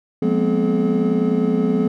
triangle tone cluster, 177.8 / 207.9 / 238.9 / 257.8 / 427.9 Hz, F3 / G#3 / A#3 / C4 / A4, +31 / +2 / +43 / -26 / -48 cents, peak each -20 dBFS, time 0.22-1.88 s, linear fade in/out 5 ms, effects none

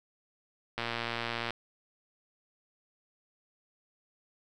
click train, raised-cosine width 0.3 ms, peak -17 dBFS, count 86, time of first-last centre 0.78-1.506 s, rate 117 Hz, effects none

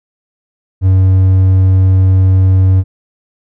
triangle tone, 94.2 Hz, F#2, 32 cents sharp, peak -3 dBFS, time 0.81-2.84 s, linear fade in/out 50 ms, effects none

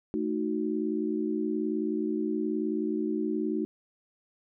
sine chord, D# diminished, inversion second, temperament equal, 220 / 311.1 / 370 Hz, A3 / D#4 / F#4, 0 / 0 / 0 cents, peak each -32 / -30 / -32 dBFS, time 0.14-3.65 s, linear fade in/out 0 ms, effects none

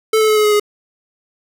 square tone with pitch steps, 438.6 / 434.1 / 429.6 / 425.1 / 420.7 / 416.4 Hz, A4 / A4 / A4 / G#4 / G#4 / G#4, -6 / -23 / -41 / +40 / +22 / +5 cents, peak -11 dBFS, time 0.13-0.598 s, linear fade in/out 5 ms, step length 78 ms, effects none

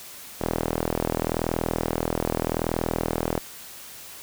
sawtooth tone with band-pass filter, 40.81 Hz, E1, 17 cents flat, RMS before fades -27 dBFS, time 0.4-3.4 s, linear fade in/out 20 ms, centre 530 Hz, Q 0.91, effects white hiss -42 dBFS RMS until 4.22 s

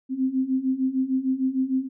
sine beating tone pair, 257.8 / 264.4 Hz, C4 / C4, -26 / +18 cents, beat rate 6.6 Hz, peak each -26 / -23 dBFS, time 0.09-1.89 s, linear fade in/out 50 ms, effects none

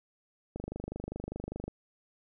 click train, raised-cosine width 2 ms, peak -24 dBFS, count 29, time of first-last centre 0.56-1.68 s, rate 25 Hz, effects none

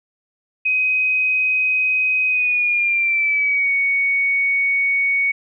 sine tone with pitch glide, 2518 to 2230 Hz, D#7 to C#7, +20 to +10 cents, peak -15 dBFS, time 0.65-5.32 s, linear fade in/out 10 ms, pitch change -210 cents, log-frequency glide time 2.28-3.72 s, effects none

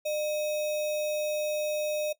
sine tone with sample-and-hold, 605 Hz, D#5, 49 cents flat, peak -27 dBFS, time 0.05-2.13 s, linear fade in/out 10 ms, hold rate 3150 Hz, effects noise-tail reverb RT60 0.1 s tail -17 dB re dry

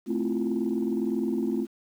sine chord, F major seventh, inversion first, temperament equal, 220 / 261.6 / 329.6 / 349.2 Hz, A3 / C4 / E4 / F4, 0 / 0 / 0 / 0 cents, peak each -28 / -29 / -32 / -29 dBFS, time 0.06-1.67 s, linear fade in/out 50 ms, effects tanh soft clip ceiling -18 dBFS + 9-bit

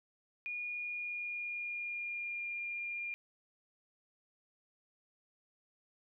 sine tone with pitch glide, 2440 to 2405 Hz, D#7 to D7, -34 to +41 cents, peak -37 dBFS, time 0.46-3.14 s, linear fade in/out 0 ms, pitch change -25 cents, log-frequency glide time 0.65-2.49 s, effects none

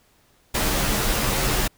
pink noise with comb filter, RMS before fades -22 dBFS, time 0.54-1.68 s, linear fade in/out 10 ms, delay 12 ms, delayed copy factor -0.95, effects pink hiss -60 dBFS RMS until 1.77 s

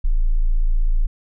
sine tone, 27.89 Hz, A0, 24 cents sharp, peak -13 dBFS, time 0.04-1.07 s, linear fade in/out 10 ms, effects none

